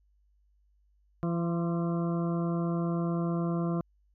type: harmonic tone with a mistuned harmonic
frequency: 169.6 Hz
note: E3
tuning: 50 cents sharp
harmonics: 1 / 2 / 3 / 4 / 6 / 7 / 8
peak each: -28 / -34 / -41 / -40 / -43 / -45 / -49 dBFS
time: 1.23-3.81 s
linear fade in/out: 0 ms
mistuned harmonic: 6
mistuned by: +50 cents
effects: added 50 Hz sine -64 dBFS peak until 4.14 s